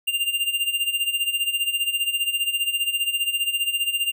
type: tone with tremolo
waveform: square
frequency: 2794 Hz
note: F7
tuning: in tune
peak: -19 dBFS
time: 0.07-4.12 s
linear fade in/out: 10 ms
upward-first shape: sine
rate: 15 Hz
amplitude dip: 75%
effects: none